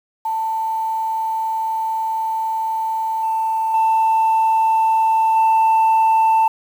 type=tone with level steps; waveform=sine; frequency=889 Hz; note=A5; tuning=18 cents sharp; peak=-18 / -16 / -11 / -9 dBFS; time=0.25-6.48 s; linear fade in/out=5 ms; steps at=3.23 / 3.74 / 5.36 s; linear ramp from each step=2 ms; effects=tanh soft clip ceiling -10 dBFS + 7-bit